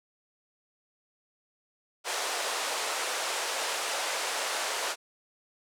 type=band-pass noise; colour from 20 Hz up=pink; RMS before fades=-32 dBFS; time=2.04-4.96 s; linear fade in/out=50 ms; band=500 to 9800 Hz; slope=24 dB/octave; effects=none